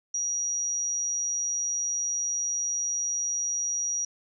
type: tone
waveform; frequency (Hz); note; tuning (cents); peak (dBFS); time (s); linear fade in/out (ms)
sine; 5760; F#8; -47; -26; 0.14-4.05; 5
effects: none